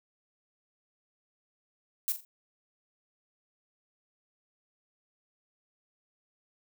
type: noise with echo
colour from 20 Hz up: violet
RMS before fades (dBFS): -29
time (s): 2.08-2.12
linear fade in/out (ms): 0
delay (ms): 43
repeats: 3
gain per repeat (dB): -10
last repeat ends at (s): 2.249
effects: none